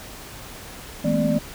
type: tone cluster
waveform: sine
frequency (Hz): 163.5 / 212.4 / 230.9 / 258.3 / 592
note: E3 / G#3 / A#3 / C4 / D5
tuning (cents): -14 / +39 / -16 / -22 / +14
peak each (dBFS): -24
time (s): 1.04-1.39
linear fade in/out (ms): 10
effects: tanh soft clip ceiling -8 dBFS + pink hiss -39 dBFS RMS until 1.54 s